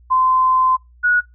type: tone pair in turn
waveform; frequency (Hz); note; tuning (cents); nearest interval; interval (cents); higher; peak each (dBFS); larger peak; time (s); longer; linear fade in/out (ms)
sine; 1032 / 1459.5; C6 / F#6; -24 / -24; tritone; 600; second; -12; neither; 0.1-0.77 / 1.03-1.21; first; 20
effects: noise-tail reverb RT60 0.2 s tail -22 dB re dry + added 60 Hz sine -45 dBFS peak until 1.34 s